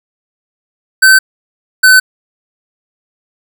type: tone pair in turn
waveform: square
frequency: 1537 / 1515.8 Hz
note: G6 / F#6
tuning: -35 / +41 cents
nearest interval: unison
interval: 24 cents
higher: first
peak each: -3 dBFS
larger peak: neither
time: 1.02-1.19 / 1.83-2 s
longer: neither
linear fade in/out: 10 ms
effects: none